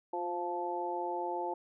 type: harmonic tone with a mistuned harmonic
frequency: 174.61 Hz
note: F3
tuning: in tune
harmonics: 2 / 3 / 4 / 5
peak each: -38 / -41 / -40 / -36 dBFS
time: 0.13-1.54 s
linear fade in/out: 5 ms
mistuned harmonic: 2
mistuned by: +17 cents
effects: none